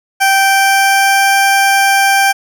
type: tone with pitch glide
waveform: 20% pulse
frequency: 780 to 786.3 Hz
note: G5 to G5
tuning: -9 to +5 cents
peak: -3 dBFS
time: 0.2-2.33 s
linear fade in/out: 20 ms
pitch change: +14 cents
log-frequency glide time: 0.33-1.37 s
effects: none